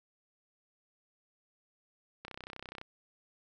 click train, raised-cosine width 0.3 ms, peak -27 dBFS, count 19, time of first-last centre 2.25-2.814 s, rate 31.9 Hz, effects none

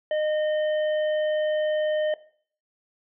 harmonic tone, 613 Hz, D#5, 26 cents flat, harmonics 1 / 3 / 5, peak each -22 / -36 / -41 dBFS, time 0.11-2.14 s, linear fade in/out 2 ms, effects noise-tail reverb RT60 0.5 s tail -17 dB re dry

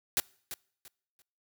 white noise with echo, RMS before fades -27 dBFS, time 0.17-0.2 s, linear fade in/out 0 ms, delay 340 ms, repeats 3, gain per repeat -12 dB, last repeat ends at 1.22 s, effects noise-tail reverb RT60 0.6 s tail -25 dB re dry + high-pass 80 Hz 12 dB/octave

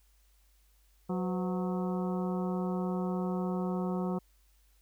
harmonic tone with a mistuned harmonic, 183.4 Hz, F#3, 15 cents flat, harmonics 1 / 2 / 3 / 4 / 5 / 6 / 7, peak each -31 / -37 / -41 / -43 / -45 / -47 / -48 dBFS, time 1.09-4.19 s, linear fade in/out 10 ms, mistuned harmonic 3, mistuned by -120 cents, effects added 50 Hz sine -63 dBFS peak until 4.81 s + white hiss -71 dBFS RMS until 4.81 s

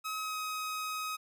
sawtooth tone with pitch glide, 1276 to 1263.5 Hz, D#6 to D#6, +43 to +26 cents, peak -31 dBFS, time 0.04-1.17 s, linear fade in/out 20 ms, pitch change -17 cents, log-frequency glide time 0.2-0.37 s, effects none

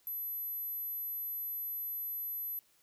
sine tone, 12000 Hz, F#9, 23 cents sharp, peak -35 dBFS, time 0.07-2.59 s, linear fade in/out 0 ms, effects tanh soft clip ceiling -31 dBFS + white hiss -69 dBFS RMS until 2.82 s

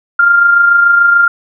sine tone with amplitude modulation, 1396.9 Hz, F6, in tune, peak -3 dBFS, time 0.19-1.28 s, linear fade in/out 5 ms, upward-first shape sine, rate 26.9 Hz, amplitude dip 40%, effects none

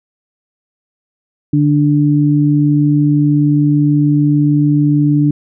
sine tone pair together, 147.16 / 293.7 Hz, D3 / D4, +4 / 0 cents, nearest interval octave, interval 1196 cents, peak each -11 dBFS, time 1.53-5.31 s, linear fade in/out 5 ms, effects none

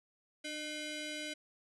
15% pulse ring-modulated tone, 909 Hz, A#5, 44 cents flat, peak -30 dBFS, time 0.44-1.34 s, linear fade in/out 10 ms, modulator 1210 Hz, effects resampled to 22050 Hz

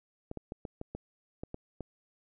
clicks, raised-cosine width 2 ms, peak -25 dBFS, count 9, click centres 0.314 / 0.373 / 0.521 / 0.652 / 0.814 / 0.95 / 1.435 / 1.544 / 1.807 s, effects none

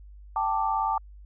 sine chord, G suspended second, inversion none, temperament just, 784 / 882 / 1176 Hz, G5 / A5 / D6, 0 / +4 / +2 cents, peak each -29 / -26 / -29 dBFS, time 0.36-0.98 s, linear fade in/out 2 ms, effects added 50 Hz sine -44 dBFS peak until 1.25 s

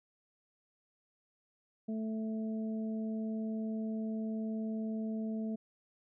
harmonic tone, 219.8 Hz, A3, 2 cents flat, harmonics 1 / 2 / 3, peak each -34 / -46 / -48 dBFS, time 1.88-5.56 s, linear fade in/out 10 ms, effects none

